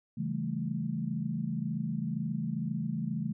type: chord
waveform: sine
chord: A dominant seventh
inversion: first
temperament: just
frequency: 137.5 / 165 / 198 / 220 Hz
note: C#3 / E3 / G3 / A3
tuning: -14 / +2 / +18 / 0 cents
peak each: -37 / -35 / -38 / -35 dBFS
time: 0.17-3.33 s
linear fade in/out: 10 ms
effects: none